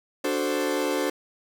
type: chord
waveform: 40% pulse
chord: D dominant seventh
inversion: none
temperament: equal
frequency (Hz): 293.7 / 370 / 440 / 523.3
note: D4 / F#4 / A4 / C5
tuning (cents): 0 / 0 / 0 / 0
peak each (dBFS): -28 / -29 / -30 / -28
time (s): 0.24-1.1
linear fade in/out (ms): 5
effects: none